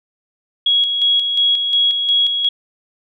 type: tone with tremolo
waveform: sine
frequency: 3322 Hz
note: G#7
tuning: in tune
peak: -11 dBFS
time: 0.66-2.49 s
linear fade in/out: 5 ms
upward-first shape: square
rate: 2.8 Hz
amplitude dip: 45%
effects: none